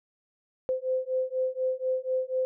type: beating tone pair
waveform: sine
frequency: 514 / 518.1 Hz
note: C5 / C5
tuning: -31 / -17 cents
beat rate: 4.1 Hz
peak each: -29 dBFS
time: 0.69-2.45 s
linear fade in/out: 0 ms
effects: none